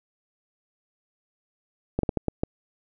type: slowing click train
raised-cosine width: 2 ms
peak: -10 dBFS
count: 6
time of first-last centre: 1.99-2.435 s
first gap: 43 ms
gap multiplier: 1.37
effects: none